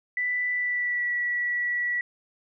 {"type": "tone with pitch glide", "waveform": "sine", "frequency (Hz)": [1982, 1943.5], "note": ["B6", "B6"], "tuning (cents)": [6, -28], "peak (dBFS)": -24, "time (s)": [0.17, 2.01], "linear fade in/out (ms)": 2, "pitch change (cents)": -34, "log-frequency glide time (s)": [0.52, 1.13], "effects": []}